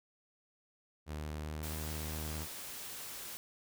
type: tone with pitch glide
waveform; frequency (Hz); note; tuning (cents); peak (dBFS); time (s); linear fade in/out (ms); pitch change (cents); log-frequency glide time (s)
sawtooth; 76 to 77.37; D#2 to D#2; -40 to -9; -35; 1.06-2.47; 50; +31; 1.32-1.74
type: noise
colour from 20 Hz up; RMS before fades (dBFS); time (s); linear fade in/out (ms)
white; -45; 1.63-3.37; 0
effects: none